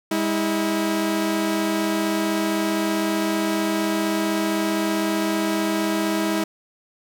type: tone pair together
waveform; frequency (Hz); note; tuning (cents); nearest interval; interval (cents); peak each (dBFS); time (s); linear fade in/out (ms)
sawtooth; 203.5 / 323; G#3 / E4; -35 / -35; minor sixth; 800; -21 / -18; 0.11-6.44; 5
effects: none